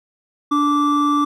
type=tone pair together; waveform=triangle; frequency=292 / 1168 Hz; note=D4 / D6; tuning=-10 / -10 cents; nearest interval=2 octaves; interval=2400 cents; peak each=-15 dBFS; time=0.51-1.25 s; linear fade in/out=10 ms; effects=none